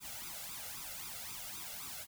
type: noise with flanger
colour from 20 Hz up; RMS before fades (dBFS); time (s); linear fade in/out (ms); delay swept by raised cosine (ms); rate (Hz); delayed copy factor
white; -45; 0-2.07; 50; 0.81 to 1.48; 3.8; +0.85
effects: none